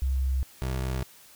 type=tone pair in turn; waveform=sine / 25% pulse; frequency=66 / 64.64 Hz; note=C2 / C2; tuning=+16 / -20 cents; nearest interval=unison; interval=36 cents; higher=first; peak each=-23 / -24 dBFS; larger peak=first; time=0.02-0.43 / 0.62-1.03 s; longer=neither; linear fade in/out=0 ms; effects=white hiss -53 dBFS RMS until 1.35 s